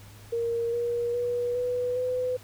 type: tone with pitch steps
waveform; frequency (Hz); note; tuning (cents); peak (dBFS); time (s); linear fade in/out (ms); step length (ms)
sine; 466.2 / 475.2 / 484.3 / 493.6 / 503.1; A#4 / A#4 / B4 / B4 / B4; 0 / +33 / -34 / -1 / +32; -25; 0.32-2.37; 10; 410
effects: added 103 Hz sine -48 dBFS peak until 2.43 s + pink hiss -52 dBFS RMS until 2.43 s